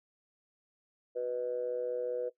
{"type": "tone with amplitude modulation", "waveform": "sine", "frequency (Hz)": 493.9, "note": "B4", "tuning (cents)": 0, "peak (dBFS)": -27, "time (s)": [1.15, 2.3], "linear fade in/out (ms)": 20, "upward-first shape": "sine", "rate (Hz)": 125, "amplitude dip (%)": 80, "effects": ["noise-tail reverb RT60 0.1 s tail -17 dB re dry", "tanh soft clip ceiling -23 dBFS"]}